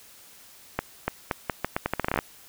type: accelerating click train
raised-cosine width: 0.5 ms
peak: -9 dBFS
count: 16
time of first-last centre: 0.79-2.189 s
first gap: 290 ms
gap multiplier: 0.8
effects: white hiss -51 dBFS RMS until 2.48 s